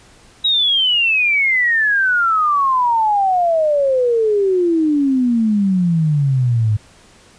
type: exponential sweep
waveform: sine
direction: down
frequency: 3856 to 103.83 Hz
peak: -12 dBFS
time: 0.44-6.77 s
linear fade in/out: 10 ms
effects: pink hiss -47 dBFS RMS until 7.38 s + resampled to 22050 Hz